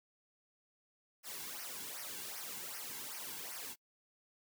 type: noise with flanger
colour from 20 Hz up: white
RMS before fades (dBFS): -45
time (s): 1.23-3.76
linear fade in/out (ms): 50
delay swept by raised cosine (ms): 0.26 to 1.66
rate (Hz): 2.6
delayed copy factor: -0.8
effects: noise-tail reverb RT60 0.1 s tail -26 dB re dry